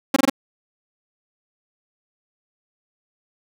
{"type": "tone bursts", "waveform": "sawtooth", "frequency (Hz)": 271, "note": "C#4", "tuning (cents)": -39, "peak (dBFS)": -9, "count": 4, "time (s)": [0.14, 0.298], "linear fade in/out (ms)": 5, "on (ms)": 23, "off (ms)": 22, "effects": []}